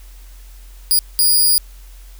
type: tone bursts at uneven times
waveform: 5% pulse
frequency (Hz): 4872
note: D#8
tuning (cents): -37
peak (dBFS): -4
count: 2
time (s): 0.91-0.99 / 1.19-1.58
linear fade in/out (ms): 0
effects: added 44 Hz sine -36 dBFS peak until 2.19 s + white hiss -49 dBFS RMS until 2.19 s